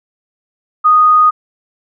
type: tone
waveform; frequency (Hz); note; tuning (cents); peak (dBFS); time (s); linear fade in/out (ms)
sine; 1240; D#6; -6; -5; 0.84-1.31; 20
effects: none